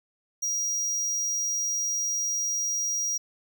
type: tone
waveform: square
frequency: 5730 Hz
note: F8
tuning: 44 cents sharp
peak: -26 dBFS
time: 0.42-3.18 s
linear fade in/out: 10 ms
effects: none